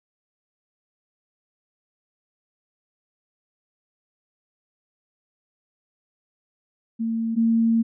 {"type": "tone pair in turn", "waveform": "sine", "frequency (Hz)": [226.8, 227.9], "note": ["A#3", "A#3"], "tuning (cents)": [-47, -39], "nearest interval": "unison", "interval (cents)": 8, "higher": "second", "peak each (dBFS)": [-22, -16], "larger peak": "second", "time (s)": [[6.99, 7.36], [7.36, 7.83]], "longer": "second", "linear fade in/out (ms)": 20, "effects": []}